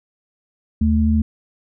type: tone pair together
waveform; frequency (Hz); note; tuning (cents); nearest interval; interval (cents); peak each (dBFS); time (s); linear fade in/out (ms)
sine; 77.6 / 219.5; D#2 / A3; -4 / -4; octave + tritone; 1800; -16; 0.81-1.22; 5
effects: none